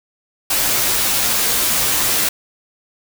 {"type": "noise with comb filter", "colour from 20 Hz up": "white", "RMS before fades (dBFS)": -17, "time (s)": [0.5, 2.29], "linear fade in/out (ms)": 5, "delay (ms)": 12, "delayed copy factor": -0.55, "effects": []}